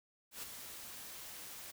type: noise with ADSR envelope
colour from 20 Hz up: white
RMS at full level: -43 dBFS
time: 0.31-1.72 s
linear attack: 120 ms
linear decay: 11 ms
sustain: -6 dB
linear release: 18 ms
effects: none